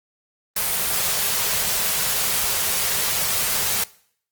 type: band-stop noise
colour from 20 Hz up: white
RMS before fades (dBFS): -22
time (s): 0.56-3.84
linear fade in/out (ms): 5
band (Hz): 230 to 360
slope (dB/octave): 96
effects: noise-tail reverb RT60 0.6 s tail -21 dB re dry + Opus 24 kbps